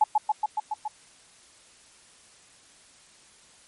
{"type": "tone with echo", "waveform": "sine", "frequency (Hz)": 852, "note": "G#5", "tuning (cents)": 44, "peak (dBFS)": -15, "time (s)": [0.01, 0.04], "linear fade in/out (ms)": 5, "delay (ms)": 140, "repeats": 6, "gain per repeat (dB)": -2, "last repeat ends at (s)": 0.88, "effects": ["white hiss -55 dBFS RMS until 3.67 s", "MP3 48 kbps"]}